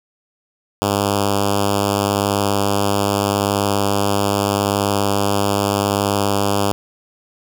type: tone with notch filter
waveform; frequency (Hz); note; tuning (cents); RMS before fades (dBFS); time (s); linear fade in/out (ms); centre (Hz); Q
5% pulse; 100.8; G2; +49; -18; 0.82-6.72; 0; 1900; 1.1
effects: none